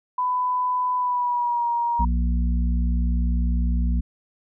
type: tone with pitch glide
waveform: sine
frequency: 999 to 944.6 Hz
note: B5 to A#5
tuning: +20 to +23 cents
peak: -20 dBFS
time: 0.18-2.05 s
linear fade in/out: 5 ms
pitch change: -97 cents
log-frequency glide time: 0.96-1.69 s
type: harmonic tone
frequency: 60 Hz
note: B1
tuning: 49 cents flat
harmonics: 1 / 3 / 4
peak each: -19 / -29 / -31 dBFS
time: 1.99-4.01 s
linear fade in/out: 10 ms
effects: none